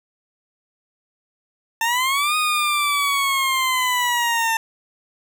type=linear two-way sweep; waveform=20% pulse; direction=up then down; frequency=895 to 1244.5 to 895 Hz; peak=-13 dBFS; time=1.81-4.57 s; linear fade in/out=2 ms; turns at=2.36 s; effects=none